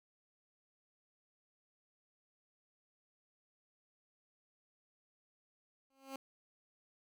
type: tone with exponential growth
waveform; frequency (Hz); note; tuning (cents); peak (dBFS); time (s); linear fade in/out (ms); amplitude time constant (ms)
15% pulse; 269.3; C#4; -50; -34; 5.9-6.16; 2; 55
effects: none